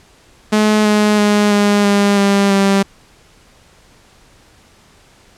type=tone with pitch steps; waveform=sawtooth; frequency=213.1 / 210.3 / 207.5 / 204.8 / 202.1 / 199.4 / 196.77 Hz; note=G#3 / G#3 / G#3 / G#3 / G#3 / G3 / G3; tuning=+45 / +22 / -1 / -24 / -47 / +30 / +7 cents; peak=-6 dBFS; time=0.52-2.83 s; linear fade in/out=10 ms; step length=330 ms; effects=pink hiss -48 dBFS RMS until 5.37 s + low-pass 9000 Hz 12 dB/octave